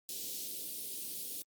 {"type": "band-stop noise", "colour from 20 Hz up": "white", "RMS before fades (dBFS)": -41, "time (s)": [0.09, 1.42], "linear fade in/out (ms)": 0, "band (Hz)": [470, 3300], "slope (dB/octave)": 24, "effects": ["high-pass 200 Hz 12 dB/octave", "Opus 48 kbps"]}